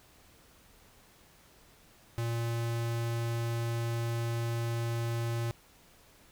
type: tone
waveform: square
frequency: 116.54 Hz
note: A#2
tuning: in tune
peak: -31 dBFS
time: 2.18-5.51 s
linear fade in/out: 0 ms
effects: pink hiss -60 dBFS RMS until 6.31 s